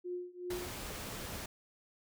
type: tone with tremolo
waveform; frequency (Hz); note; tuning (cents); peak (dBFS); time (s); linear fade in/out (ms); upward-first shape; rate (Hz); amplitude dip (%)
sine; 357.4; F4; +40; -35; 0.04-0.72; 20; triangle; 2.6; 95
type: noise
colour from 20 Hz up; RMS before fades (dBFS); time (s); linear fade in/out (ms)
pink; -43; 0.5-1.46; 5
effects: none